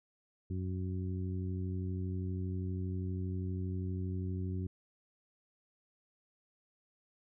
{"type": "harmonic tone", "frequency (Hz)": 92.5, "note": "F#2", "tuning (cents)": 0, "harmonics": [1, 2, 3, 4], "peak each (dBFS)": [-35, -41, -45, -47], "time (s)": [0.5, 4.67], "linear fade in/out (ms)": 5, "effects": []}